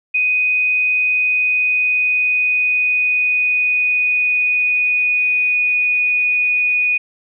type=tone with pitch glide; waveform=sine; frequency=2495 to 2473 Hz; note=D#7 to D#7; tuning=+4 to -11 cents; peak=-13 dBFS; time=0.14-6.98 s; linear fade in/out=10 ms; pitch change=-15 cents; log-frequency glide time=1.02-5.79 s; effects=none